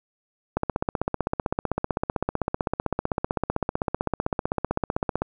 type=click train; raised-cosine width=1 ms; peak=-9 dBFS; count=74; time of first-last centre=0.57-5.22 s; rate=15.7 Hz; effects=none